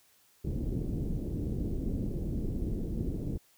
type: low-pass noise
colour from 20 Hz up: pink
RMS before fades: -33 dBFS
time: 0.44-3.38 s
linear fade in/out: 10 ms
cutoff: 370 Hz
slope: 24 dB/octave
effects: white hiss -65 dBFS RMS until 3.57 s